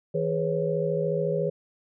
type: tone cluster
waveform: sine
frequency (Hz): 162.1 / 413.2 / 496 / 550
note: E3 / G#4 / B4 / C#5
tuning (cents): -29 / -9 / +7 / -14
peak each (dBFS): -29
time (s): 0.14-1.5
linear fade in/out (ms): 10
effects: none